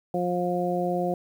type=harmonic tone; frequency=177.5 Hz; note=F3; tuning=28 cents sharp; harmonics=1 / 2 / 3 / 4; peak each=-29 / -29 / -29 / -29 dBFS; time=0.14-1.14 s; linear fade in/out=2 ms; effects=9-bit